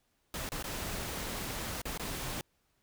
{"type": "noise with dropouts", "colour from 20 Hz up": "pink", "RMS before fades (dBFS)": -38, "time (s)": [0.34, 2.41], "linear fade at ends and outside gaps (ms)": 1, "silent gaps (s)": [[0.49, 0.519], [0.626, 0.641], [1.817, 1.854], [1.976, 1.996]], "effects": ["pink hiss -75 dBFS RMS until 2.82 s"]}